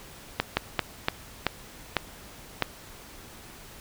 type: slowing click train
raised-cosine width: 0.3 ms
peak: -6 dBFS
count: 7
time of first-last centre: 0.4-2.623 s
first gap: 170 ms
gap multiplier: 1.31
effects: pink hiss -47 dBFS RMS until 3.8 s